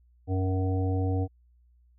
harmonic tone, 93.7 Hz, F#2, 22 cents sharp, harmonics 1 / 3 / 5 / 7 / 8, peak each -25 / -32 / -35 / -43 / -39 dBFS, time 0.27-1.28 s, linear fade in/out 50 ms, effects added 60 Hz sine -58 dBFS peak until 1.98 s

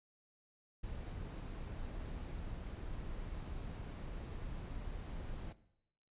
brown noise, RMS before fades -44 dBFS, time 0.83-5.53 s, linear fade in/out 10 ms, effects noise-tail reverb RT60 0.8 s tail -17 dB re dry + resampled to 8000 Hz

